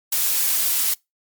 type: noise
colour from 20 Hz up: blue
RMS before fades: -20 dBFS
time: 0.12-0.94 s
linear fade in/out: 5 ms
effects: noise-tail reverb RT60 0.2 s tail -25 dB re dry + MP3 96 kbps